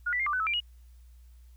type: tone with pitch steps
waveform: sine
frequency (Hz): 1436 / 1972 / 2116 / 1181 / 1504 / 1300 / 2367 / 2894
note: F6 / B6 / C7 / D6 / F#6 / E6 / D7 / F#7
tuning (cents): +48 / -3 / +19 / +9 / +28 / -24 / +13 / -39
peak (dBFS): -26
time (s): 0.06-0.604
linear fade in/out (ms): 10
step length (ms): 68
effects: added 60 Hz sine -50 dBFS peak until 1.56 s + white hiss -70 dBFS RMS until 1.56 s